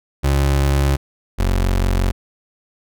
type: tone pair in turn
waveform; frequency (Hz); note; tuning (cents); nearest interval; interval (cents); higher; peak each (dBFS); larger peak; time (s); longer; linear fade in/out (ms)
30% pulse; 69.4 / 45.64; C#2 / F#1; +3 / -23; perfect fifth; 726; first; -11 / -12; first; 0.23-0.97 / 1.38-2.12; neither; 20
effects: none